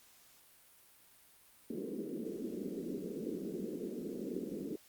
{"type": "band-pass noise", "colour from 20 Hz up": "white", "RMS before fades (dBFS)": -41, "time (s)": [1.7, 4.76], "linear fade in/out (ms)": 5, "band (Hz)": [180, 440], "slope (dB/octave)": 48, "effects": ["white hiss -63 dBFS RMS until 4.88 s", "Opus 48 kbps"]}